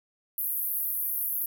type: band-pass noise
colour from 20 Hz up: white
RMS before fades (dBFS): -30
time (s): 0.38-1.46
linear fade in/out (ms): 2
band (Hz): 11000 to 16000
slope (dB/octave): 96
effects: none